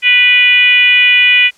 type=tone with frequency modulation; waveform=sine; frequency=2459 Hz; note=D#7; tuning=21 cents flat; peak=-5 dBFS; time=0.02-1.51 s; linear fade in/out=50 ms; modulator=485 Hz; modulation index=1; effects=white hiss -48 dBFS RMS until 1.57 s + low-pass 8000 Hz 12 dB/octave